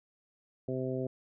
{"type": "harmonic tone", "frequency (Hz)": 129.7, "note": "C3", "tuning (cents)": -15, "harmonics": [1, 2, 3, 4, 5], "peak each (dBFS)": [-37, -37, -36, -39, -42], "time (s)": [0.68, 1.07], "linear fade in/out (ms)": 5, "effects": []}